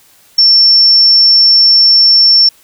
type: tone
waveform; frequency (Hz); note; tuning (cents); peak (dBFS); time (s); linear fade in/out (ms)
sine; 5420; E8; +47; -3; 0.38-2.49; 5
effects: white hiss -46 dBFS RMS until 2.63 s